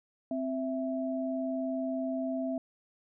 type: tone pair together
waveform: sine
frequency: 261.6 / 659.2 Hz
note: C4 / E5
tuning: 0 / 0 cents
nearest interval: octave + major third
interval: 1600 cents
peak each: -32 / -34 dBFS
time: 0.31-2.58 s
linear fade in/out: 2 ms
effects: none